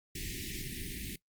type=band-stop noise; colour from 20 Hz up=pink; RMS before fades=-40 dBFS; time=0.15-1.16 s; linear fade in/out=5 ms; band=400 to 1800 Hz; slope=96 dB/octave; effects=noise-tail reverb RT60 0.1 s tail -19 dB re dry + Opus 48 kbps